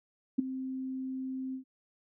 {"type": "tone with ADSR envelope", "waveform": "sine", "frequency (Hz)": 261.6, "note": "C4", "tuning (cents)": 0, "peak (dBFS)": -20, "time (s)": [0.38, 1.64], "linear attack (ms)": 12, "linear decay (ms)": 10, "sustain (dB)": -14, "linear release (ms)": 100, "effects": []}